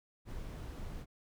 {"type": "noise", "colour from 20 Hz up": "brown", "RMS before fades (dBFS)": -43, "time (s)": [0.25, 1.06], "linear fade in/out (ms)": 50, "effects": []}